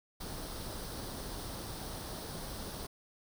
pink noise with comb filter, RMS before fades -42 dBFS, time 0.2-2.87 s, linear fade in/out 10 ms, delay 0.21 ms, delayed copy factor +0.55, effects none

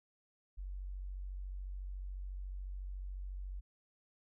sine tone, 47 Hz, F#1, 28 cents sharp, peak -40 dBFS, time 0.57-3.61 s, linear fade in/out 20 ms, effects none

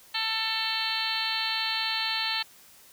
harmonic tone with a mistuned harmonic, 444.1 Hz, A4, 16 cents sharp, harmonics 2 / 3 / 4 / 5 / 6 / 7 / 8 / 9 / 10, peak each -36 / -39 / -35 / -38 / -35 / -34 / -38 / -33 / -33 dBFS, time 0.14-2.43 s, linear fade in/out 10 ms, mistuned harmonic 10, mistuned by -24 cents, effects white hiss -54 dBFS RMS until 2.92 s

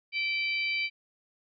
harmonic tone with a mistuned harmonic, 777 Hz, G5, 16 cents flat, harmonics 3 / 4 / 5 / 6, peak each -28 / -38 / -42 / -38 dBFS, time 0.12-0.9 s, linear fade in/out 50 ms, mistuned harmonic 4, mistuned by -28 cents, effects none

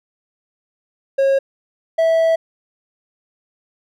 triangle tone pair in turn, 544 / 654 Hz, C#5 / E5, -33 / -14 cents, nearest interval minor third, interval 319 cents, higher second, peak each -10 / -10 dBFS, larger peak neither, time 1.18-1.39 / 1.98-2.36 s, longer second, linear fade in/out 10 ms, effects none

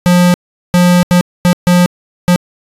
square tone bursts at uneven times, 177.5 Hz, F3, 28 cents sharp, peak -6 dBFS, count 6, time 0.06-0.34 / 0.74-1.03 / 1.11-1.21 / 1.45-1.53 / 1.67-1.86 / 2.28-2.36 s, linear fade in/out 0 ms, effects resampled to 32000 Hz

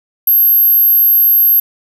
sine tone, 12544 Hz, G9, in tune, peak -6 dBFS, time 0.27-1.6 s, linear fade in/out 5 ms, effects none

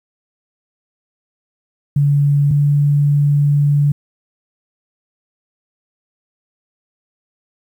sine tone pair in turn, 143.2 / 144.53 Hz, D3 / D3, -43 / -27 cents, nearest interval unison, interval 16 cents, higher second, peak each -10 dBFS, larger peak neither, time 1.96-2.51 / 2.51-3.92 s, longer second, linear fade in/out 5 ms, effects 8-bit

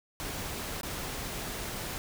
pink noise with dropouts, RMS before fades -37 dBFS, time 0.2-1.98 s, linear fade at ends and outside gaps 0 ms, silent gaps 0.811-0.832 s, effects none

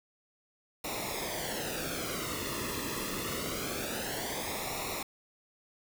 pink noise with flanger, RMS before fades -36 dBFS, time 0.84-5.03 s, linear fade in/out 5 ms, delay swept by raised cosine 0.63 to 1.34 ms, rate 0.25 Hz, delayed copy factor -0.75, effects none

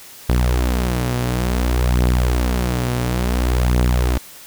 sawtooth beating tone pair, 60.9 / 61.47 Hz, B1 / B1, -24 / -7 cents, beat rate 0.57 Hz, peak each -17 / -13 dBFS, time 0.29-4.18 s, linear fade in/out 5 ms, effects white hiss -40 dBFS RMS until 4.46 s

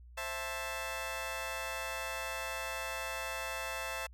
15% pulse chord, A minor, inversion first, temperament just, 528 / 660 / 880 Hz, C5 / E5 / A5, +16 / +2 / 0 cents, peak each -36 / -35 / -36 dBFS, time 0.17-4.07 s, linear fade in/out 10 ms, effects added 60 Hz sine -51 dBFS peak until 4.13 s

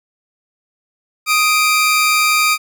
sawtooth tone pair together, 1247 / 2354 Hz, D#6 / D7, +3 / +3 cents, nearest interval major seventh, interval 1100 cents, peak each -11 dBFS, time 1.26-2.58 s, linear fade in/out 50 ms, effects none

